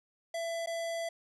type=tone with dropouts; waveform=square; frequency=668 Hz; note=E5; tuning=23 cents sharp; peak=-34 dBFS; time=0.34-1.09 s; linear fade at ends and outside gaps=5 ms; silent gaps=0.661-0.671 s; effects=resampled to 24000 Hz + 11-bit